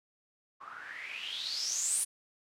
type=noise with low-pass filter sweep; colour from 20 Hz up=blue; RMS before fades=-36 dBFS; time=0.6-2.05 s; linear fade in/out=20 ms; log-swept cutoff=1100 to 9900 Hz; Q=9; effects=none